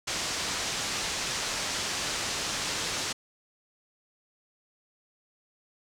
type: low-pass noise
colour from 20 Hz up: white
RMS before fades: -32 dBFS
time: 0.07-3.13 s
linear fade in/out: 10 ms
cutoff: 7100 Hz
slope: 24 dB/octave
effects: none